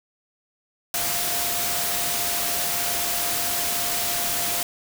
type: tone in noise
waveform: sine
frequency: 698.5 Hz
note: F5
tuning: in tune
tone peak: -34 dBFS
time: 0.94-4.63 s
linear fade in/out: 2 ms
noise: white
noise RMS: -25 dBFS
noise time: 0.94-4.63 s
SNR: -12 dB
effects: none